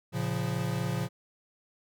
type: chord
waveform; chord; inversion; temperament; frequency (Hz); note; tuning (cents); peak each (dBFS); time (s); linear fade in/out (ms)
square; Bb minor; none; equal with one note detuned; 114.14 / 138.59 / 174.61; Bb2 / Db3 / F3; -36 / 0 / 0; -34; 0.12-1.09; 50
effects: none